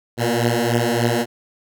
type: beating tone pair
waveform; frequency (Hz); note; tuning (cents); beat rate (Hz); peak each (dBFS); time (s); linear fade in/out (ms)
10% pulse; 116.54 / 119.94; A#2 / A#2; 0 / +50; 3.4; -12 / -11; 0.17-1.26; 50
effects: none